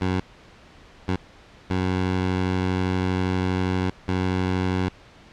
15% pulse tone bursts at uneven times, 92.5 Hz, F#2, in tune, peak -15 dBFS, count 4, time 0.01-0.2 / 1.08-1.16 / 1.7-3.9 / 4.08-4.89 s, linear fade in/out 5 ms, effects pink hiss -49 dBFS RMS until 5.32 s + low-pass 4000 Hz 12 dB/octave

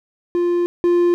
triangle tone pair in turn, 349.2 / 349.2 Hz, F4 / F4, 0 / 0 cents, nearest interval unison, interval 0 cents, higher neither, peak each -13 / -10 dBFS, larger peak second, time 0.35-0.66 / 0.84-1.14 s, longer first, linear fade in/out 0 ms, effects none

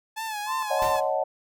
sawtooth tone with vibrato, 861 Hz, A5, 38 cents flat, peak -26 dBFS, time 0.16-1.01 s, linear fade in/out 20 ms, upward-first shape sine, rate 3.1 Hz, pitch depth 69 cents each way
sine tone with tremolo, 1036 Hz, C6, 17 cents flat, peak -26 dBFS, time 0.46-1.11 s, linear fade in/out 50 ms, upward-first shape square, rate 3 Hz, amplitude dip 65%
sine chord, D# half-diminished seventh, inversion third, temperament equal, 554.4 / 622.3 / 740 / 880 Hz, C#5 / D#5 / F#5 / A5, 0 / 0 / 0 / 0 cents, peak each -28 / -27 / -28 / -31 dBFS, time 0.7-1.24 s, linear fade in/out 10 ms
pink noise with exponential decay, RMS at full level -32 dBFS, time 0.82-1.17 s, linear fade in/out 2 ms, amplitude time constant 75 ms
effects none

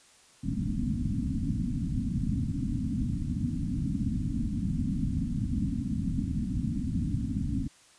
white low-pass noise, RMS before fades -30 dBFS, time 0.43-7.68 s, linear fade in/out 10 ms, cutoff 280 Hz, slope 96 dB/octave, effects white hiss -58 dBFS RMS until 7.98 s + resampled to 22050 Hz

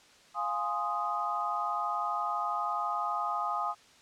sine chord, F minor seventh, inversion none, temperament equal, 698.5 / 830.6 / 1046.5 / 1244.5 Hz, F5 / Ab5 / C6 / Eb6, 0 / 0 / 0 / 0 cents, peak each -37 / -35 / -38 / -32 dBFS, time 0.34-3.75 s, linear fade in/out 50 ms, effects white hiss -58 dBFS RMS until 4.01 s + low-pass 6000 Hz 12 dB/octave

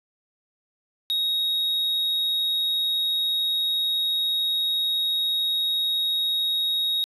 triangle tone, 3769 Hz, A#7, 18 cents sharp, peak -20 dBFS, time 1.1-7.04 s, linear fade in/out 0 ms, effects resampled to 32000 Hz

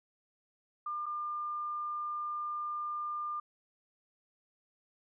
sine tone with dropouts, 1200 Hz, D6, 37 cents sharp, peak -34 dBFS, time 0.86-3.4 s, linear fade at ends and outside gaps 5 ms, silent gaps 1.059-1.063 s, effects none

